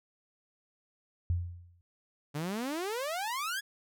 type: tone with exponential decay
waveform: sine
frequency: 87.31 Hz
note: F2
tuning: in tune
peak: -24 dBFS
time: 1.3-1.81 s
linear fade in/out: 0 ms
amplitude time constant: 110 ms
type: exponential sweep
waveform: sawtooth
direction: up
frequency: 140.3 to 1712 Hz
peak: -29 dBFS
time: 2.34-3.61 s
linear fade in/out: 20 ms
effects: none